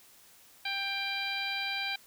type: harmonic tone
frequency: 790 Hz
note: G5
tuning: 13 cents sharp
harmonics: 1 / 2 / 3 / 4 / 5 / 6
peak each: -40 / -39 / -35 / -40 / -38 / -43 dBFS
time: 0.65-1.96 s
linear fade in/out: 5 ms
effects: white hiss -58 dBFS RMS until 2.06 s